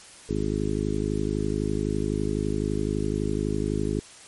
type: harmonic tone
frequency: 51.91 Hz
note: G#1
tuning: in tune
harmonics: 1 / 2 / 3 / 4 / 5 / 6 / 7 / 8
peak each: -32 / -32 / -32 / -32 / -32 / -32 / -32 / -32 dBFS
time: 0.29-4 s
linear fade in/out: 5 ms
effects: white hiss -47 dBFS RMS until 4.27 s + MP3 48 kbps